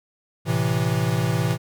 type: chord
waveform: square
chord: A minor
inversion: none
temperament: equal with one note detuned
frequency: 111.92 / 130.81 / 164.81 Hz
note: A2 / C3 / E3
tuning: +30 / 0 / 0 cents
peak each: -25 dBFS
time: 0.45-1.58 s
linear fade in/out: 50 ms
effects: none